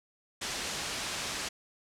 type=low-pass noise; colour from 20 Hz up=white; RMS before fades=-36 dBFS; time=0.41-1.49 s; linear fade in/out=10 ms; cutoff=6400 Hz; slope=12 dB/octave; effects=low-pass 11000 Hz 12 dB/octave